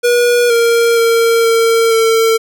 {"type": "tone with pitch steps", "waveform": "square", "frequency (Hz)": [482.5, 465.7, 460.2, 456.6, 450.8], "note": ["B4", "A#4", "A#4", "A#4", "A4"], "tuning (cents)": [-40, -2, -22, -36, 42], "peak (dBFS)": -9, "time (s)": [0.03, 2.38], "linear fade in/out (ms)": 20, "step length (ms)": 470, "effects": []}